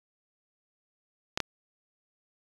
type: clicks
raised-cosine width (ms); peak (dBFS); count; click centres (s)
0.2; -10; 2; 1.375 / 1.403
effects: resampled to 24000 Hz